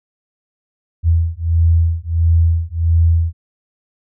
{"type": "beating tone pair", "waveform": "sine", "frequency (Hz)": [82.41, 83.91], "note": ["E2", "E2"], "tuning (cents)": [0, 31], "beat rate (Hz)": 1.5, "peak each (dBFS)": -14, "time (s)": [1.03, 3.33], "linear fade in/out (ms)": 50, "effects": []}